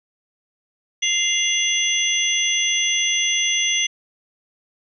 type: tone cluster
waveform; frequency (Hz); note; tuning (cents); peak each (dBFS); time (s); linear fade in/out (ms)
sine; 2083 / 2821 / 3377 / 6090; C7 / F7 / G#7 / F#8; -8 / +17 / +28 / +49; -23; 1.02-3.87; 10
effects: none